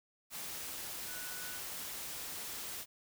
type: tone in noise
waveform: sine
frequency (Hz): 1480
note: F#6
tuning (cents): 0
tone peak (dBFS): -49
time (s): 1.05-1.61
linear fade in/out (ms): 50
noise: white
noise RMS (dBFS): -43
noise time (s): 0.3-2.86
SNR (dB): -9
effects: none